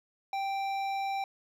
triangle tone with hard clipping, 784 Hz, G5, in tune, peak -32 dBFS, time 0.33-1.24 s, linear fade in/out 2 ms, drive 15 dB, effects none

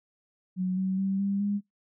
sine tone with pitch steps, 184.5 / 189.03 / 193.67 / 198.43 / 203.3 Hz, F#3 / F#3 / G3 / G3 / G#3, -5 / +37 / -21 / +21 / -37 cents, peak -25 dBFS, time 0.56-1.61 s, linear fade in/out 50 ms, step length 210 ms, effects noise-tail reverb RT60 0.2 s tail -26 dB re dry

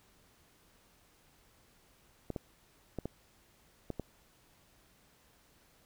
clicks, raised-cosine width 2 ms, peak -23 dBFS, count 6, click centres 2.303 / 2.362 / 2.987 / 3.056 / 3.903 / 3.997 s, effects pink hiss -66 dBFS RMS until 5.85 s

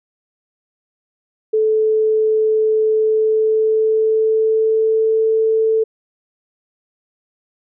sine tone with pitch glide, 435.5 to 442.6 Hz, A4 to A4, -18 to +10 cents, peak -12 dBFS, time 1.53-5.84 s, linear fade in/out 10 ms, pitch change +28 cents, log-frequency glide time 2.94-5.26 s, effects none

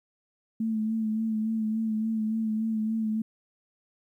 sine tone with vibrato, 220 Hz, A3, in tune, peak -25 dBFS, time 0.6-3.22 s, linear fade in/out 5 ms, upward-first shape sine, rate 3.5 Hz, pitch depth 32 cents each way, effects 11-bit

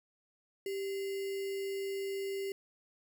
sine tone with sample-and-hold, 392 Hz, G4, in tune, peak -34 dBFS, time 0.66-2.52 s, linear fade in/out 2 ms, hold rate 2450 Hz, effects none

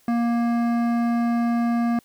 triangle tone with hard clipping, 235.3 Hz, A#3, 16 cents sharp, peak -21 dBFS, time 0.08-1.99 s, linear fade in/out 2 ms, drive 17 dB, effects white hiss -59 dBFS RMS until 2.04 s

